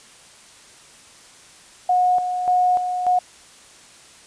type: tone with tremolo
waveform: sine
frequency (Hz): 726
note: F#5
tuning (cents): -33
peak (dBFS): -14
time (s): 1.89-3.19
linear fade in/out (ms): 5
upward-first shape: square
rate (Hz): 1.7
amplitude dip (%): 55
effects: white hiss -47 dBFS RMS until 4.26 s + resampled to 22050 Hz